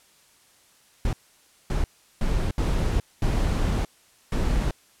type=noise bursts at uneven times; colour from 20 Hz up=brown; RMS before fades=-23 dBFS; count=6; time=1.05-1.13 / 1.7-1.84 / 2.21-2.51 / 2.58-3 / 3.22-3.85 / 4.32-4.71 s; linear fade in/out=2 ms; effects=white hiss -58 dBFS RMS until 5 s + low-pass 11000 Hz 12 dB/octave